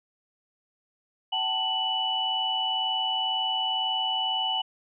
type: tone cluster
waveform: sine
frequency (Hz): 759 / 881 / 2962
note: F#5 / A5 / F#7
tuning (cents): +44 / +2 / +1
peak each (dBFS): -32 / -32 / -26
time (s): 1.32-4.62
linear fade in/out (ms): 10
effects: none